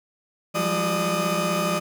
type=tone cluster; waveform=30% pulse; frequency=171.5 / 186.7 / 203.3 / 599 / 1249 Hz; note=F3 / F#3 / G#3 / D5 / D#6; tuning=-31 / +16 / -37 / +34 / +6 cents; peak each=-25 / -29 / -29 / -23 / -26 dBFS; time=0.54-1.8 s; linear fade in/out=20 ms; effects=none